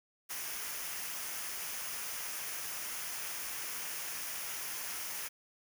white noise with comb filter, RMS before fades -40 dBFS, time 0.29-5.29 s, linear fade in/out 20 ms, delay 0.25 ms, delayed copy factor -0.5, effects none

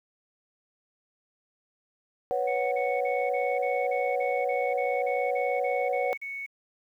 sine chord, B suspended second, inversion none, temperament equal, 493.9 / 554.4 / 740 Hz, B4 / C#5 / F#5, 0 / 0 / 0 cents, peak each -29 dBFS, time 2.31-6.13 s, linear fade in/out 0 ms
sine tone bursts, 2217 Hz, C#7, in tune, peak -33 dBFS, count 14, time 2.47-6.464 s, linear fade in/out 10 ms, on 250 ms, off 38 ms
effects tanh soft clip ceiling -14 dBFS + 10-bit

